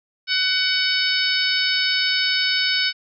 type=harmonic tone; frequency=749 Hz; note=F#5; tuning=21 cents sharp; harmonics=2 / 3 / 4 / 5 / 6 / 7; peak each=-25 / -25 / -25 / -25 / -25 / -25 dBFS; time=0.27-2.93 s; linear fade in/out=50 ms; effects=none